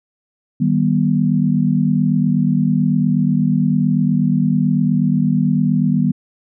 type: chord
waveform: sine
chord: Eb augmented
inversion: none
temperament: just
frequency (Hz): 155.56 / 194.45 / 243.1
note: Eb3 / G3 / B3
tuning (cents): 0 / -14 / -27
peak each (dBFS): -17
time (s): 0.6-6.12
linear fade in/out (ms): 10
effects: none